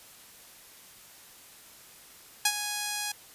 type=tone with ADSR envelope; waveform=5% pulse; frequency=830.6 Hz; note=G#5; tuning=in tune; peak=-8 dBFS; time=2.45-3.12 s; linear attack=5 ms; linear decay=57 ms; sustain=-11 dB; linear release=5 ms; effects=white hiss -52 dBFS RMS until 3.34 s + resampled to 32000 Hz